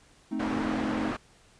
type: chord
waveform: triangle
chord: A diminished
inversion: none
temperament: equal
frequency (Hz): 220 / 261.6 / 311.1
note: A3 / C4 / Eb4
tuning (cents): 0 / 0 / 0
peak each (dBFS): -31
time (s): 0.31-1.12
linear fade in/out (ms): 10
type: low-pass noise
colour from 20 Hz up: white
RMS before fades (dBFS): -34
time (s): 0.39-1.17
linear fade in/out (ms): 10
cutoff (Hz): 1200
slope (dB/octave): 12
effects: pink hiss -59 dBFS RMS until 1.59 s + resampled to 22050 Hz